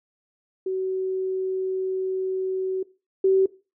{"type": "tone pair in turn", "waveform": "sine", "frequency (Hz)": [376.9, 382.6], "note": ["F#4", "G4"], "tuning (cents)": [32, -42], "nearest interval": "unison", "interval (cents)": 26, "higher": "second", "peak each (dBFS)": [-23, -15], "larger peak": "second", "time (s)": [[0.66, 2.83], [3.24, 3.46]], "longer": "first", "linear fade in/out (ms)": 5, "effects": ["noise-tail reverb RT60 0.3 s tail -19 dB re dry"]}